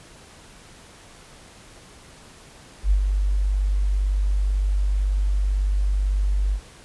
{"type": "tone with ADSR envelope", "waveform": "sine", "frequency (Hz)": 49, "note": "G1", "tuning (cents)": 0, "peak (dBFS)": -13, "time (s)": [2.83, 6.61], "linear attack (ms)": 80, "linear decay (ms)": 87, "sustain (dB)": -5, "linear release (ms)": 83, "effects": ["pink hiss -47 dBFS RMS until 6.84 s", "resampled to 24000 Hz"]}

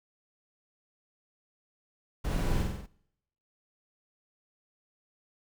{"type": "noise with echo", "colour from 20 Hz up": "brown", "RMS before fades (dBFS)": -30, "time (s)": [2.24, 2.63], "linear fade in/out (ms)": 10, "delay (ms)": 47, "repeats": 5, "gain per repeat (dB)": -3, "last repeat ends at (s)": 2.865, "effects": ["noise-tail reverb RT60 0.8 s tail -22 dB re dry"]}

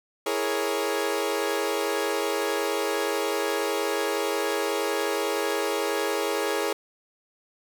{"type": "chord", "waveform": "sawtooth", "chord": "A# half-diminished seventh", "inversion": "second", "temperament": "equal", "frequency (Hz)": [329.6, 415.3, 466.2, 554.4], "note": ["E4", "G#4", "A#4", "C#5"], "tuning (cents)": [0, 0, 0, 0], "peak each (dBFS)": [-29, -24, -27, -27], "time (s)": [0.26, 6.73], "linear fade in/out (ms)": 5, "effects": []}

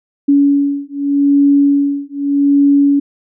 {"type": "beating tone pair", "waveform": "sine", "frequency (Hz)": [282.2, 283.03], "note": ["C#4", "C#4"], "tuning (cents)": [31, 36], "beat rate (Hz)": 0.83, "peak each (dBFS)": -12, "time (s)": [0.28, 3], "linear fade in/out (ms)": 10, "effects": []}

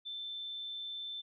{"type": "tone", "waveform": "sine", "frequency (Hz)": 3541, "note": "A7", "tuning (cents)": 10, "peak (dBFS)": -39, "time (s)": [0.05, 1.22], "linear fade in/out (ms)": 20, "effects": []}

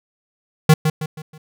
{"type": "tone with echo", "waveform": "square", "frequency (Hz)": 155.5, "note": "D#3", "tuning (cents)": -1, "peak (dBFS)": -7, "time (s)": [0.69, 0.74], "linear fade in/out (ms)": 5, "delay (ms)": 160, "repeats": 4, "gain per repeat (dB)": -8, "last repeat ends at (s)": 1.38, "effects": []}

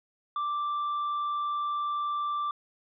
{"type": "tone", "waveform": "triangle", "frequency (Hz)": 1174.7, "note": "D6", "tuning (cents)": 0, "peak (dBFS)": -26, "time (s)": [0.36, 2.51], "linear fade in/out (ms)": 2, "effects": ["resampled to 11025 Hz"]}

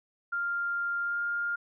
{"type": "tone with pitch glide", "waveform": "sine", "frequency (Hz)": [1396.9, 1407.4], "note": ["F6", "F6"], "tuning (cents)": [0, 13], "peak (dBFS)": -28, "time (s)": [0.32, 1.56], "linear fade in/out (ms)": 10, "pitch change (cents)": 13, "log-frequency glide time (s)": [1.01, 1.2], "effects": []}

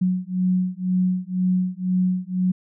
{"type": "beating tone pair", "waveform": "sine", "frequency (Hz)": [182.5, 184.5], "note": ["F#3", "F#3"], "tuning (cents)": [-24, -5], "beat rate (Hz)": 2, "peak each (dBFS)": -22, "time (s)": [0.01, 2.52], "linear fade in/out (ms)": 10, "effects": []}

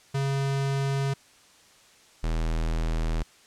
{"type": "tone pair in turn", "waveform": "square", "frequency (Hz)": [137.5, 40.47], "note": ["C#3", "E1"], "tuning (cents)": [-14, -31], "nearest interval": "octave + major sixth", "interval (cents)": 2117, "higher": "first", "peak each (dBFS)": -25, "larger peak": "neither", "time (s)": [[0.14, 1.14], [2.23, 3.23]], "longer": "neither", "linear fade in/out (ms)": 10, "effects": ["white hiss -56 dBFS RMS until 3.46 s", "low-pass 8000 Hz 12 dB/octave"]}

